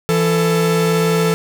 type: tone pair together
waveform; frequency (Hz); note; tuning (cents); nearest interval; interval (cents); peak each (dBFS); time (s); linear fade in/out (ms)
45% pulse; 167.59 / 441.5; E3 / A4; +29 / +6; octave + perfect fourth; 1677; -16; 0.09-1.34; 0
effects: none